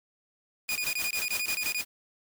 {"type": "noise with tremolo", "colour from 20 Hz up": "white", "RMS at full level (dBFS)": -33, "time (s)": [0.68, 1.85], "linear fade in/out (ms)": 50, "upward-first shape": "sine", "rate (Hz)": 6.3, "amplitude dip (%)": 95}
{"type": "tone bursts", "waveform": "sawtooth", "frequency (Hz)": 2457, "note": "D#7", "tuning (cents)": -22, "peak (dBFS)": -25, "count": 13, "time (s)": [0.69, 1.81], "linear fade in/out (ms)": 0, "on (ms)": 64, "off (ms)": 24}
{"effects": []}